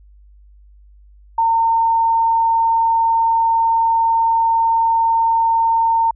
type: tone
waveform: sine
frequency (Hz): 911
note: A#5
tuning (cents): -40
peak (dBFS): -12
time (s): 1.38-6.11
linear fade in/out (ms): 5
effects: added 50 Hz sine -43 dBFS peak until 6.15 s